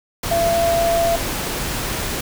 sine tone in noise, 676 Hz, E5, 43 cents sharp, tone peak -15 dBFS, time 0.31-1.16 s, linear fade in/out 5 ms, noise pink, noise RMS -24 dBFS, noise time 0.23-2.21 s, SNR +6 dB, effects none

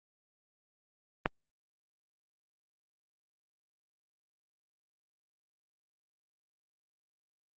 click, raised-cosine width 0.5 ms, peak -11 dBFS, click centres 1.259 s, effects Opus 32 kbps

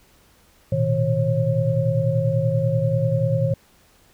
sine tone cluster, 114.2 / 124.5 / 157.8 / 542 Hz, A#2 / B2 / D#3 / C#5, -35 / +14 / +25 / -39 cents, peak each -23 dBFS, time 0.72-3.54 s, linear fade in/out 5 ms, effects pink hiss -56 dBFS RMS until 4.13 s

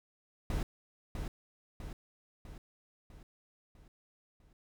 brown noise with echo, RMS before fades -33 dBFS, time 0.5-0.63 s, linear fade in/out 2 ms, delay 650 ms, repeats 6, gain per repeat -5 dB, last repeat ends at 4.53 s, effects none

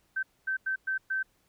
sine tone bursts at uneven times, 1547 Hz, G6, 23 cents flat, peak -27 dBFS, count 5, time 0.16-0.23 / 0.47-0.57 / 0.66-0.76 / 0.87-0.98 / 1.1-1.23 s, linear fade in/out 10 ms, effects pink hiss -70 dBFS RMS until 1.48 s

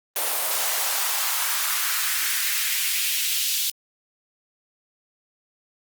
white noise with high-pass filter sweep, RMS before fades -24 dBFS, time 0.16-3.7 s, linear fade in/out 2 ms, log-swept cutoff 530 to 3500 Hz, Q 1.7, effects Opus 32 kbps

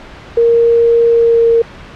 sine tone with pitch glide, 466.2 to 461.6 Hz, A#4 to A#4, 0 to -17 cents, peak -6 dBFS, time 0.37-1.62 s, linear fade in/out 5 ms, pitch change -17 cents, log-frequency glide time 1.04-1.48 s, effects pink hiss -33 dBFS RMS until 1.95 s + low-pass 3000 Hz 12 dB/octave

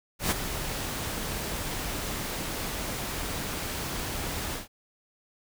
pink noise with ADSR envelope, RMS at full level -24 dBFS, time 0.19-4.68 s, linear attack 120 ms, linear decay 21 ms, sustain -9 dB, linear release 150 ms, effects none

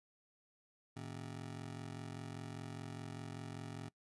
25% pulse ring-modulated tone, 130.81 Hz, C3, in tune, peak -38 dBFS, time 0.96-3.89 s, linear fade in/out 10 ms, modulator 22.5 Hz, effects noise-tail reverb RT60 0.1 s tail -22 dB re dry + resampled to 24000 Hz

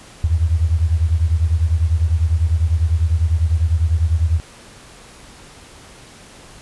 sine beating tone pair, 79.2 / 89.2 Hz, D#2 / F2, +31 / +37 cents, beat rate 10 Hz, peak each -15 / -18 dBFS, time 0.24-4.4 s, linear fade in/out 0 ms, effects pink hiss -42 dBFS RMS until 6.61 s + resampled to 24000 Hz

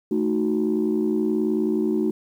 sine chord, D# diminished, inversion second, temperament equal, 220 / 311.1 / 370 Hz, A3 / D#4 / F#4, 0 / 0 / 0 cents, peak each -23 dBFS, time 0.11-2.11 s, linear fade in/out 5 ms, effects tanh soft clip ceiling -13 dBFS + 9-bit

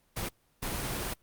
pink noise bursts at uneven times, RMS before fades -34 dBFS, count 2, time 0.16-0.29 / 0.62-1.14 s, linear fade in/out 10 ms, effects pink hiss -69 dBFS RMS until 1.22 s + Opus 24 kbps

